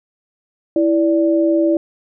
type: tone pair together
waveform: sine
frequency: 329.5 / 583.4 Hz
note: E4 / D5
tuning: -1 / -12 cents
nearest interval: minor seventh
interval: 989 cents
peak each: -13 / -17 dBFS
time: 0.76-1.77 s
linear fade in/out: 2 ms
effects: none